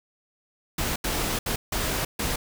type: noise bursts at uneven times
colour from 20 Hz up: pink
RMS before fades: -27 dBFS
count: 5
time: 0.78-0.96 / 1.04-1.39 / 1.46-1.56 / 1.72-2.05 / 2.19-2.36 s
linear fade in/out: 5 ms
effects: none